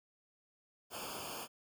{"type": "noise with comb filter", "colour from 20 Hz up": "pink", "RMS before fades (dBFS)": -44, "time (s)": [0.9, 1.48], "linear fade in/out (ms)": 50, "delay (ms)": 0.51, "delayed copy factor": -1, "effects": []}